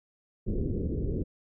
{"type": "low-pass noise", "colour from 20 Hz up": "pink", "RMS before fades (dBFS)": -30, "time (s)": [0.46, 1.24], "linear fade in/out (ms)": 20, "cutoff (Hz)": 460, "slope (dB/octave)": 48, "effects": []}